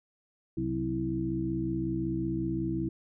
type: harmonic tone with a mistuned harmonic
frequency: 65.41 Hz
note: C2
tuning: in tune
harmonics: 1 / 2 / 3 / 4 / 5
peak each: -40 / -35 / -36 / -39 / -31 dBFS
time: 0.57-2.89 s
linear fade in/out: 5 ms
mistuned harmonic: 3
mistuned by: -85 cents
effects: none